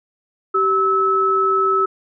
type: tone pair together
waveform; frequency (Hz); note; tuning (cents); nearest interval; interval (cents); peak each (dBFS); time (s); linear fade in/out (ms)
sine; 386.2 / 1300; G4 / E6; -26 / -24; octave + major sixth; 2102; -19 / -15; 0.54-1.86; 10
effects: none